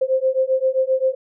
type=beating tone pair; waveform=sine; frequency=520 / 527.6 Hz; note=C5 / C5; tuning=-11 / +14 cents; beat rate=7.6 Hz; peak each=-19 dBFS; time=0.01-1.15 s; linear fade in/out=10 ms; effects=none